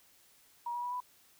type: tone with pitch steps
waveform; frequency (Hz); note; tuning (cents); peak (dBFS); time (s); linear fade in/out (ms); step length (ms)
sine; 953 / 965.7 / 978.7 / 991.7; A#5 / B5 / B5 / B5; +38 / -39 / -16 / +7; -34; 0.66-1.004; 5; 86
effects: white hiss -64 dBFS RMS until 1.39 s